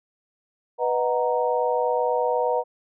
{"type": "chord", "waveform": "sine", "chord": "B major seventh", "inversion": "none", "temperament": "equal", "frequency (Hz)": [493.9, 622.3, 740, 932.3], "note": ["B4", "D#5", "F#5", "A#5"], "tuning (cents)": [0, 0, 0, 0], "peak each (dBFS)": [-23, -27, -28, -26], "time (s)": [0.78, 2.64], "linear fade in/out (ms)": 50, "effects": []}